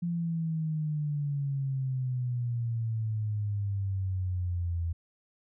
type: exponential sweep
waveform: sine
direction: down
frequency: 173.5 to 83.2 Hz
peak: -28 dBFS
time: 0.02-4.93 s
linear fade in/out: 10 ms
effects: none

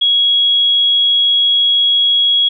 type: tone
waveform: sine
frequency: 3322 Hz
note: G#7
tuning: in tune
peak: -9 dBFS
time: 0.01-2.49 s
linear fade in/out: 10 ms
effects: none

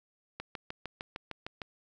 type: click train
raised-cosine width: 0.3 ms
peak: -22 dBFS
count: 9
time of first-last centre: 0.4-1.618 s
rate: 6.57 Hz
effects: none

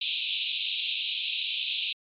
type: band-pass noise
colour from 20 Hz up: white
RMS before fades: -31 dBFS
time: 0.01-1.93 s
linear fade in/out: 5 ms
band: 2500 to 3900 Hz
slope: 96 dB/octave
effects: MP3 48 kbps

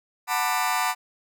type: chord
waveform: sawtooth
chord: B minor seventh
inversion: second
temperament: just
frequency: 740.8 / 889 / 987.8 / 1185.3 Hz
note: F#5 / A5 / B5 / D6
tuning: +2 / +18 / 0 / +16 cents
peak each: -24 dBFS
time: 0.27-0.95 s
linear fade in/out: 50 ms
effects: none

